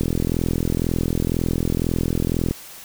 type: click train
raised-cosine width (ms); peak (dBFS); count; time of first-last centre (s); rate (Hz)
3; -8; 106; 0.01-2.51; 42
effects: white hiss -40 dBFS RMS until 2.84 s